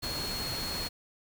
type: tone in noise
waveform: sine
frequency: 4309 Hz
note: C#8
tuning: 50 cents flat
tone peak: -35 dBFS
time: 0.02-0.89 s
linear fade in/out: 20 ms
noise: pink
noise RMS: -37 dBFS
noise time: 0.02-0.89 s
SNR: -1 dB
effects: none